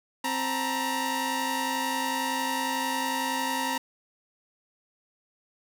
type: tone cluster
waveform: sawtooth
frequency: 262.4 / 903 / 954 Hz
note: C4 / A5 / A#5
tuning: +5 / +45 / +40 cents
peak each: -29 / -28 / -26 dBFS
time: 0.24-3.78 s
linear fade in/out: 5 ms
effects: none